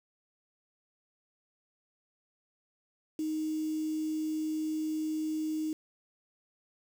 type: tone with quantisation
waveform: sine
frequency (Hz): 311.6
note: D#4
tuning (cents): +3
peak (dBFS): -30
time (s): 3.19-5.73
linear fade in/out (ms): 2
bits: 8
effects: none